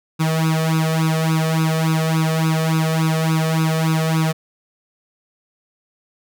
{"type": "tone with flanger", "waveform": "sawtooth", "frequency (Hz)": 160, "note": "D#3", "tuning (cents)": 49, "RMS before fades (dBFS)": -18, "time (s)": [0.19, 4.33], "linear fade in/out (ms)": 20, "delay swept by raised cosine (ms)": [0.78, 1.7], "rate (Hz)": 3.5, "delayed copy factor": 0.95, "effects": []}